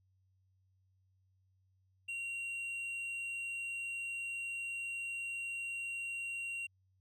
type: tone with hard clipping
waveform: sine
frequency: 2754 Hz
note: F7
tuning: 25 cents flat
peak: -39 dBFS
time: 2.08-6.67 s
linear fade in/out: 10 ms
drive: 4 dB
effects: added 94 Hz sine -70 dBFS peak until 7 s